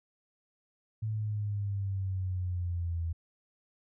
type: exponential sweep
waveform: sine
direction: down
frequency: 110 to 82.41 Hz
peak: -30 dBFS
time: 1.02-3.13 s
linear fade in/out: 10 ms
effects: none